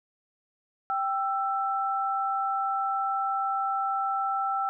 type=tone pair together; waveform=sine; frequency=784 / 1330.4 Hz; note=G5 / E6; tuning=0 / +16 cents; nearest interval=major sixth; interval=916 cents; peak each=-28 dBFS; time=0.9-4.69 s; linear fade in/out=0 ms; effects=none